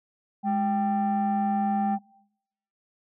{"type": "tone pair together", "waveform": "sine", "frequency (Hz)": [207.7, 784], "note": ["G#3", "G5"], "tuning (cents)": [0, 0], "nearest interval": "octave + major seventh", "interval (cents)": 2300, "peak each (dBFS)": -23, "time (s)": [0.43, 1.99], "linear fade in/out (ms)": 50, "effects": ["noise-tail reverb RT60 0.8 s tail -23 dB re dry", "tanh soft clip ceiling -19 dBFS"]}